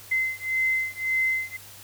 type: beating tone pair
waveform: sine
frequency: 2061 / 2062.8 Hz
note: C7 / C7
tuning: -27 / -25 cents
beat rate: 1.8 Hz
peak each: -26 dBFS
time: 0.11-1.57 s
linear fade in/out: 10 ms
effects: added 99 Hz sine -53 dBFS peak until 1.83 s + white hiss -46 dBFS RMS until 1.83 s